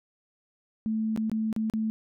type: tone with dropouts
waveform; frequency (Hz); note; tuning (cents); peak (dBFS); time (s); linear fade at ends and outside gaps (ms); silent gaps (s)
sine; 219.6; A3; -3; -25; 0.86-1.9; 0; 1.162-1.175 / 1.297-1.316 / 1.528-1.563 / 1.699-1.737
effects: none